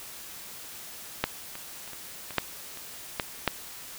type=clicks; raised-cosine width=0.3 ms; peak=-7 / -23 / -28 / -26 / -23 / -6 / -27 / -10 / -6 dBFS; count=9; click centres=1.24 / 1.554 / 1.877 / 1.933 / 2.307 / 2.383 / 2.773 / 3.198 / 3.477 s; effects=white hiss -43 dBFS RMS until 3.98 s